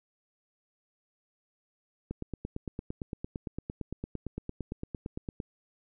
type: click train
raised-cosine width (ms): 3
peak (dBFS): -22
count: 30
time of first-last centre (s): 2.11-5.402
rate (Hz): 8.81
effects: none